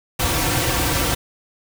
pink noise with comb filter, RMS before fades -20 dBFS, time 0.19-1.15 s, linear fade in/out 10 ms, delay 4.8 ms, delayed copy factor -0.9, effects none

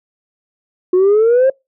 sine exponential sweep, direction up, 358.2 to 543 Hz, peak -6 dBFS, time 0.93-1.5 s, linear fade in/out 5 ms, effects noise-tail reverb RT60 0.2 s tail -26 dB re dry + tanh soft clip ceiling -6 dBFS

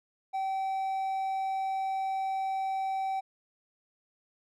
triangle tone, 770 Hz, G5, 31 cents flat, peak -27 dBFS, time 0.33-3.21 s, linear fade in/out 20 ms, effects none

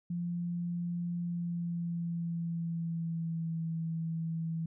sine tone with pitch glide, 173.3 to 163.57 Hz, F3 to E3, -13 to -13 cents, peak -32 dBFS, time 0.1-4.66 s, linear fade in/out 5 ms, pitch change -100 cents, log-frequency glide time 1.2-3.61 s, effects none

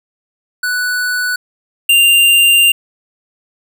square tone pair in turn, 1483 / 2788 Hz, F#6 / F7, +4 / -4 cents, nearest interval major seventh, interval 1092 cents, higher second, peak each -15 / -7 dBFS, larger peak second, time 0.63-1.36 / 1.89-2.72 s, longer second, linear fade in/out 5 ms, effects none

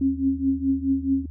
sine tone with tremolo, 270.4 Hz, C#4, 43 cents flat, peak -16 dBFS, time 0.01-1.26 s, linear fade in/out 5 ms, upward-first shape triangle, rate 4.7 Hz, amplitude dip 90%, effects added 78 Hz sine -33 dBFS peak until 1.3 s

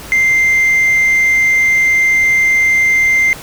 sine tone, 2090 Hz, C7, 2 cents flat, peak -6 dBFS, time 0.12-3.33 s, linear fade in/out 0 ms, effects tanh soft clip ceiling -7 dBFS + pink hiss -31 dBFS RMS until 3.42 s

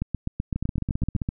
two click trains, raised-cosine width 5 ms, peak -13 / -14 dBFS, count 11 / 11, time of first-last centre 0.02-1.289 / 0.56-1.218 s, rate 7.88 / 15.2 Hz, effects none

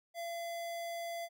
square tone, 680 Hz, F5, 46 cents flat, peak -39 dBFS, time 0.14-1.29 s, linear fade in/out 50 ms, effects none

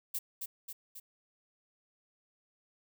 violet noise with echo, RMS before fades -35 dBFS, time 0.14-0.19 s, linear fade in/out 10 ms, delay 270 ms, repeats 3, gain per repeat -4 dB, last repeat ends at 1 s, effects none

